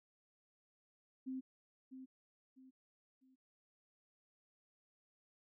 sine tone with echo, 261.1 Hz, C4, 3 cents flat, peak -40 dBFS, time 1.26-1.41 s, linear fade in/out 20 ms, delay 650 ms, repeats 3, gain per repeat -9 dB, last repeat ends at 3.36 s, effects none

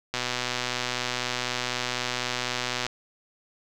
click train, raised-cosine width 0.2 ms, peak -10 dBFS, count 339, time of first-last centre 0.14-2.866 s, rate 124 Hz, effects none

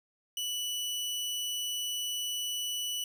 sawtooth tone, 2960 Hz, F#7, in tune, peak -29 dBFS, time 0.37-3.04 s, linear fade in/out 2 ms, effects none

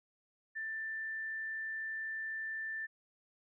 sine tone, 1774 Hz, A6, 14 cents sharp, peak -37 dBFS, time 0.55-2.87 s, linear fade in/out 20 ms, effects none

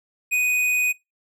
sine tone with tanh clipping, 2489 Hz, D#7, in tune, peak -20 dBFS, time 0.31-0.93 s, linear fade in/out 20 ms, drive 14 dB, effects noise-tail reverb RT60 0.2 s tail -22 dB re dry

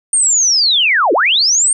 sine linear two-way sweep, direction down then up, 8870 to 299.9 to 8870 Hz, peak -9 dBFS, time 0.13-1.73 s, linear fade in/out 2 ms, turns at 1.13 s, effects none

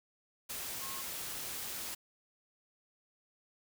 sine tone in noise, 1078 Hz, C#6, 49 cents flat, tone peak -47 dBFS, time 0.81-1.02 s, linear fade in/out 10 ms, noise white, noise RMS -41 dBFS, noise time 0.49-1.95 s, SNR -9 dB, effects none

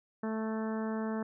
harmonic tone, 220 Hz, A3, in tune, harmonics 1 / 2 / 3 / 4 / 5 / 6 / 7 / 8, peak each -33 / -39 / -43 / -45 / -47 / -49 / -50 / -51 dBFS, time 0.23-1.23 s, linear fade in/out 5 ms, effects none

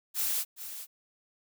blue noise with echo, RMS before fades -30 dBFS, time 0.14-0.45 s, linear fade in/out 50 ms, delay 420 ms, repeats 1, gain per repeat -11 dB, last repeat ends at 0.87 s, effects none

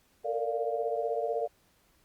sine chord, Bb major seventh, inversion third, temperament equal with one note detuned, 450.3 / 466.2 / 587.3 / 698.5 Hz, A4 / Bb4 / D5 / F5, +40 / 0 / 0 / 0 cents, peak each -34 dBFS, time 0.24-1.48 s, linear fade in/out 20 ms, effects pink hiss -67 dBFS RMS until 2.04 s + Opus 48 kbps

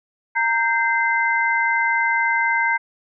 sine tone cluster, 925 / 1569 / 2068 Hz, A#5 / G6 / C7, -14 / +1 / -21 cents, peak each -21 dBFS, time 0.35-2.78 s, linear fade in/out 20 ms, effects none

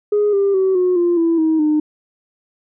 sine tone with pitch steps, 415.3 / 397.2 / 380 / 363.4 / 347.6 / 332.5 / 318 / 304.2 Hz, G#4 / G4 / F#4 / F#4 / F4 / E4 / D#4 / D#4, 0 / +23 / +46 / -31 / -8 / +15 / +38 / -39 cents, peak -11 dBFS, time 0.12-1.8 s, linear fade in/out 5 ms, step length 210 ms, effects tanh soft clip ceiling -9 dBFS

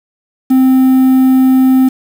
triangle tone with quantisation, 260.8 Hz, C4, 5 cents flat, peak -3 dBFS, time 0.5-1.89 s, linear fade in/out 10 ms, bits 5, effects none

